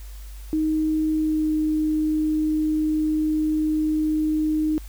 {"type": "tone with pitch glide", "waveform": "sine", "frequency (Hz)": [312.1, 309.1], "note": ["D#4", "D#4"], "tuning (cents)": [5, -11], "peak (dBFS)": -19, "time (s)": [0.53, 4.78], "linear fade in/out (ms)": 0, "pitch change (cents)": -16, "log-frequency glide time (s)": [1.14, 1.54], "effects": ["added 50 Hz sine -35 dBFS peak until 4.88 s", "white hiss -50 dBFS RMS until 4.88 s"]}